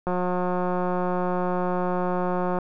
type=click train; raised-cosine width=1 ms; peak=-13 dBFS; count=454; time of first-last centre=0.07-2.587 s; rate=180 Hz; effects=none